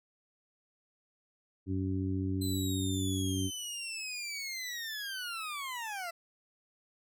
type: harmonic tone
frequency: 94.7 Hz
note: F#2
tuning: 41 cents sharp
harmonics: 1 / 2 / 3 / 4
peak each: -33 / -39 / -34 / -43 dBFS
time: 1.66-3.51 s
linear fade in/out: 50 ms
type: linear sweep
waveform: 20% pulse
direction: down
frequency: 4059 to 659.3 Hz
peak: -32 dBFS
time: 2.41-6.11 s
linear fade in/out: 10 ms
effects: none